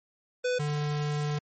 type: tone pair in turn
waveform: square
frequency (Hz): 498.2 / 148.12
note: B4 / D3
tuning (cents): +15 / +15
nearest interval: octave + major sixth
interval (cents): 2100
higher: first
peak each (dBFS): -26 / -28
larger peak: first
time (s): 0.44-0.59 / 0.59-1.39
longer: second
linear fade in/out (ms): 10
effects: MP3 32 kbps